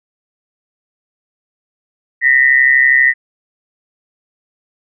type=tone pair together; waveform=sine; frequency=1843.2 / 1975.5 Hz; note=A#6 / B6; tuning=-20 / 0 cents; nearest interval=minor second; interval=120 cents; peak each=-10 dBFS; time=2.21-3.14 s; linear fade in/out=50 ms; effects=none